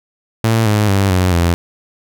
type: tone with pitch steps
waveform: sawtooth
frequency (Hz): 112.9 / 105.34 / 98.29 / 91.7 / 85.56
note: A2 / G#2 / G2 / F#2 / F2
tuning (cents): +45 / +25 / +5 / -15 / -35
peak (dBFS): -7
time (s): 0.44-1.54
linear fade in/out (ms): 0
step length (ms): 220
effects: none